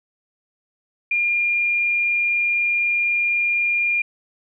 sine tone, 2408 Hz, D7, 43 cents sharp, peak -17 dBFS, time 1.11-4.02 s, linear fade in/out 5 ms, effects none

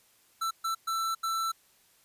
square tone bursts at uneven times, 1333 Hz, E6, 19 cents sharp, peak -29 dBFS, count 4, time 0.41-0.51 / 0.64-0.75 / 0.87-1.15 / 1.23-1.52 s, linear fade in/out 10 ms, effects white hiss -64 dBFS RMS until 2.04 s + resampled to 32000 Hz

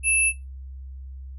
sine tone pair together, 2637 / 10548 Hz, E7 / E9, 0 / 0 cents, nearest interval 2 octaves, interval 2400 cents, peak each -20 dBFS, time 0.03-0.33 s, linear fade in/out 50 ms, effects noise-tail reverb RT60 0.2 s tail -18 dB re dry + added 66 Hz sine -35 dBFS peak until 1.38 s

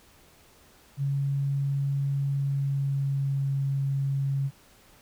sine tone with pitch glide, 139.2 to 137.6 Hz, C#3 to C#3, +8 to -12 cents, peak -24 dBFS, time 0.97-4.51 s, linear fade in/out 50 ms, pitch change -20 cents, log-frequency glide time 2.26-3.55 s, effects pink hiss -57 dBFS RMS until 5.01 s

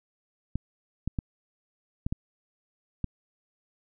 clicks, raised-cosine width 5 ms, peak -16 dBFS, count 6, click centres 0.556 / 1.076 / 1.188 / 2.065 / 2.125 / 3.043 s, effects none

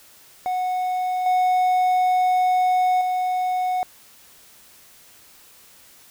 triangle tone with level steps, 735 Hz, F#5, 12 cents flat, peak -19 / -14 / -18 dBFS, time 0.46-3.83 s, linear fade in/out 0 ms, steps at 1.26 / 3.01 s, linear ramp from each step 2 ms, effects white hiss -50 dBFS RMS until 6.1 s

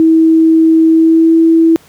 sine tone with pitch glide, 322.9 to 327.4 Hz, E4 to E4, -36 to -12 cents, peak -4 dBFS, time 0-1.76 s, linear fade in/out 0 ms, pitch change +24 cents, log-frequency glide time 0.88-1.36 s, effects pink hiss -44 dBFS RMS until 1.88 s + high-pass 80 Hz 12 dB/octave

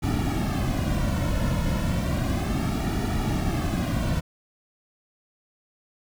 brown noise with flanger, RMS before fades -25 dBFS, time 0.02-4.21 s, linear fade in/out 20 ms, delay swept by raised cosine 1.9 to 2.54 ms, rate 0.33 Hz, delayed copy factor -0.8, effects none

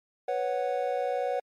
triangle chord, B suspended second, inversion none, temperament equal, 493.9 / 554.4 / 740 Hz, B4 / C#5 / F#5, 0 / 0 / 0 cents, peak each -29 dBFS, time 0.28-1.4 s, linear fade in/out 5 ms, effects MP3 64 kbps

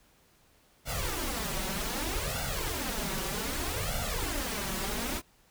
pink noise with flanger, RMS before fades -33 dBFS, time 0.85-5.22 s, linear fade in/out 50 ms, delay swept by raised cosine 1.4 to 5.3 ms, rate 0.64 Hz, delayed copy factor +0.95, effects pink hiss -64 dBFS RMS until 5.5 s

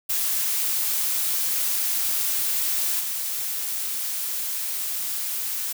blue noise with level steps, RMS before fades -24 / -28 dBFS, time 0.09-5.73 s, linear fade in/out 10 ms, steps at 2.99 s, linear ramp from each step 20 ms, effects none

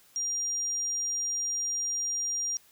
sine tone, 5700 Hz, F8, 34 cents sharp, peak -28 dBFS, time 0.16-2.57 s, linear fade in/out 0 ms, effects white hiss -60 dBFS RMS until 2.71 s

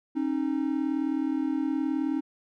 triangle tone pair together, 270.9 / 310 Hz, C#4 / D#4, -40 / -6 cents, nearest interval major second, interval 234 cents, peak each -26 dBFS, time 0.15-2.21 s, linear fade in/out 20 ms, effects none

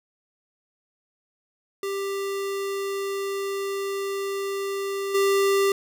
square tone with level steps, 394.5 Hz, G4, 11 cents sharp, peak -27 / -19 dBFS, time 1.83-5.72 s, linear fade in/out 2 ms, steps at 5.14 s, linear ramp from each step 10 ms, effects none

